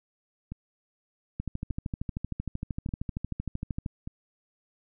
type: two click trains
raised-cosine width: 5 ms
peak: -24 / -19 dBFS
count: 4 / 33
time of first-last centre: 0.52-4.075 / 1.4-3.862 s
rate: 0.844 / 13 Hz
effects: none